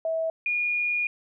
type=tone pair in turn; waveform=sine; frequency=649 / 2436 Hz; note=E5 / D#7; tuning=-27 / -37 cents; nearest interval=octave + major seventh; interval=2290 cents; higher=second; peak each=-24 / -23 dBFS; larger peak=second; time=0.05-0.3 / 0.46-1.07 s; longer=second; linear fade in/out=2 ms; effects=none